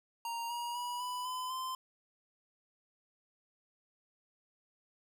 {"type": "tone with pitch steps", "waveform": "square", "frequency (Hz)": [932.3, 951.9, 971.9, 992.3, 1013.2, 1034.5], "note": ["A#5", "A#5", "B5", "B5", "B5", "C6"], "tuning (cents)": [0, 36, -28, 8, 44, -20], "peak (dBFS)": -37, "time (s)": [0.25, 1.75], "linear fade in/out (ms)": 2, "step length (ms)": 250, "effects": ["12-bit"]}